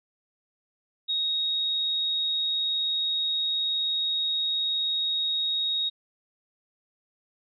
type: tone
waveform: sine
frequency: 3761 Hz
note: A#7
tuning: 15 cents sharp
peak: -24 dBFS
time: 1.08-5.9 s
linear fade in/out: 20 ms
effects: none